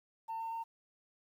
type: tone with pitch steps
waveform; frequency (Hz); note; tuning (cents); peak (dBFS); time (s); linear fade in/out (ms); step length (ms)
sine; 900 / 906.3 / 912.6; A5 / A#5 / A#5; +39 / -49 / -37; -35; 0.28-0.64; 20; 120
effects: tanh soft clip ceiling -35 dBFS + 11-bit